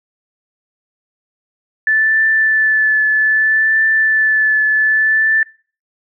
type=tone with vibrato; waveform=sine; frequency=1749 Hz; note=A6; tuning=11 cents flat; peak=-10 dBFS; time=1.87-5.43 s; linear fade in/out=2 ms; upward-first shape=triangle; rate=0.63 Hz; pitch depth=21 cents each way; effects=noise-tail reverb RT60 0.4 s tail -23 dB re dry